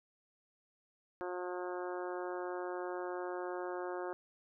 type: harmonic tone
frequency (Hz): 179.7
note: F3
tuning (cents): +50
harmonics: 2 / 3 / 4 / 5 / 6 / 7 / 8 / 9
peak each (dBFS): -40 / -44 / -46 / -48 / -50 / -51 / -52 / -53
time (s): 1.21-4.13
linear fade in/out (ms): 0
effects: none